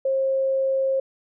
sine tone, 535 Hz, C5, 38 cents sharp, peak -19 dBFS, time 0.05-1 s, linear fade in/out 5 ms, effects none

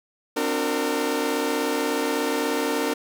sawtooth tone cluster, 260 / 296.6 / 363.9 / 459.1 Hz, C4 / D4 / F#4 / A#4, -11 / +17 / -29 / -26 cents, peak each -26 / -23 / -29 / -22 dBFS, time 0.36-2.94 s, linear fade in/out 10 ms, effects none

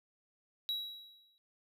triangle tone with exponential decay, 3879 Hz, B7, 32 cents flat, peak -30 dBFS, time 0.69-1.38 s, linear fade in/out 0 ms, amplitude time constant 150 ms, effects none

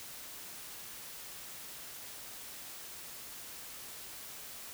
silence, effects white hiss -47 dBFS RMS until 4.73 s

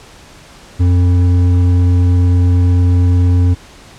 triangle tone with hard clipping, 89.1 Hz, F2, 35 cents sharp, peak -9 dBFS, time 0.79-3.55 s, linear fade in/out 20 ms, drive 11 dB, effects pink hiss -39 dBFS RMS until 3.98 s + low-pass 8000 Hz 12 dB/octave

